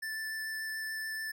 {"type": "tone with vibrato", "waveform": "square", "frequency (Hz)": 1760, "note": "A6", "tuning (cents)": 0, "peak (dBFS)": -36, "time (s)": [0.02, 1.32], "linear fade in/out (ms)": 10, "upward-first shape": "sine", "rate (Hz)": 6.9, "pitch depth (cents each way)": 9, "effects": []}